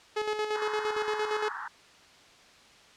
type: tone with tremolo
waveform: sawtooth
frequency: 425.7 Hz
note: G#4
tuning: 43 cents sharp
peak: -23 dBFS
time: 0.16-1.49 s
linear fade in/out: 10 ms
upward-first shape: square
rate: 8.7 Hz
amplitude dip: 50%
type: band-pass noise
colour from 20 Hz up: pink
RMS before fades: -38 dBFS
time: 0.55-1.68 s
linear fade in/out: 5 ms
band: 840 to 1800 Hz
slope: 96 dB/octave
effects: white hiss -55 dBFS RMS until 2.96 s + low-pass 5000 Hz 12 dB/octave